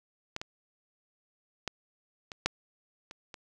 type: clicks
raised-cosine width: 0.2 ms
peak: -17 / -20 / -15 / -23 / -8 / -27 / -26 dBFS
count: 7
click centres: 0.364 / 0.415 / 1.677 / 2.318 / 2.46 / 3.111 / 3.342 s
effects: none